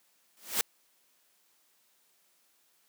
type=noise with exponential growth; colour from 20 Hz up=white; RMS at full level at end=-24 dBFS; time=0.37-0.61 s; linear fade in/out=0 ms; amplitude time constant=51 ms; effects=white hiss -69 dBFS RMS until 2.88 s + high-pass 200 Hz 12 dB/octave

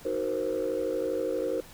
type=chord; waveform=sine; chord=C half-diminished seventh; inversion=first; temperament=just; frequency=314 / 376.7 / 470.9 / 523.3 Hz; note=Eb4 / Gb4 / Bb4 / C5; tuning=+16 / +31 / +18 / 0 cents; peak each=-34 / -33 / -30 / -30 dBFS; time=0.05-1.61 s; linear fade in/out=5 ms; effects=tanh soft clip ceiling -21 dBFS + pink hiss -50 dBFS RMS until 1.73 s

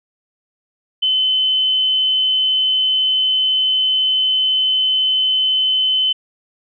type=tone; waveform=sine; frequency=3046 Hz; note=F#7; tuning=50 cents sharp; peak=-13 dBFS; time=1.02-6.13 s; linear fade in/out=10 ms; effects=none

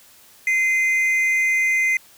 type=tone pair together; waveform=triangle; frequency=2066 / 2457 Hz; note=C7 / D#7; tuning=-22 / -22 cents; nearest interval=minor third; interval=300 cents; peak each=-15 / -25 dBFS; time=0.47-1.97 s; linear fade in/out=2 ms; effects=white hiss -50 dBFS RMS until 2.17 s

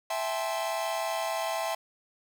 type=chord; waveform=45% pulse; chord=A minor seventh; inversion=second; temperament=equal with one note detuned; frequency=659.3 / 784 / 864.9 / 1046.5 Hz; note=E5 / G5 / A5 / C6; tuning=0 / 0 / -30 / 0 cents; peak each=-32 / -36 / -36 / -37 dBFS; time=0.1-1.75 s; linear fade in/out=5 ms; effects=none

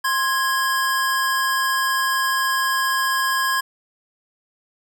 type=tone pair together; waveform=square; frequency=1053.9 / 1654 Hz; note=C6 / G#6; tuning=+12 / -8 cents; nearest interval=minor sixth; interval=780 cents; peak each=-22 dBFS; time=0.04-3.61 s; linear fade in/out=10 ms; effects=none

